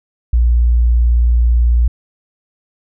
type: tone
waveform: sine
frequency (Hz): 59.1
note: A#1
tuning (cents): +24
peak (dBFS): -8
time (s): 0.33-1.88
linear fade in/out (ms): 5
effects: none